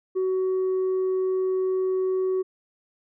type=tone with tanh clipping; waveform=sine; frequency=374.8 Hz; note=F#4; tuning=22 cents sharp; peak=-22 dBFS; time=0.15-2.43 s; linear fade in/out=20 ms; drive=1 dB; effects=none